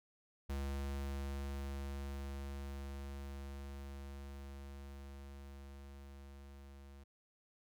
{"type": "tone with level ramp", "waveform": "square", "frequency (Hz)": 69.3, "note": "C#2", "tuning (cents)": 0, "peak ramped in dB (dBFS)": [-38, -54], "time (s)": [0.49, 7.04], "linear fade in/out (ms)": 10, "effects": []}